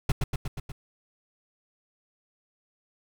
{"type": "noise with echo", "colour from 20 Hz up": "brown", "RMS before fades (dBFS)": -22, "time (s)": [0.09, 0.12], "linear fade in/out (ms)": 5, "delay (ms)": 120, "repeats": 5, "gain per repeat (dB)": -3, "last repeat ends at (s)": 0.72, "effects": []}